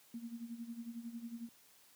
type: tone with tremolo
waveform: sine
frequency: 233.1 Hz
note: A#3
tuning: in tune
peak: -40 dBFS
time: 0.14-1.49 s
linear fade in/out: 2 ms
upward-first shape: sine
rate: 11 Hz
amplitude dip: 75%
effects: white hiss -65 dBFS RMS until 1.95 s + high-pass 80 Hz 12 dB/octave